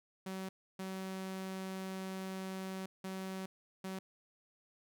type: tone bursts at uneven times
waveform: sawtooth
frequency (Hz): 189.6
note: F#3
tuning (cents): +43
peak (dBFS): -36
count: 4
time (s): 0.26-0.49 / 0.79-2.86 / 3.04-3.46 / 3.84-3.99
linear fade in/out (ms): 5
effects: none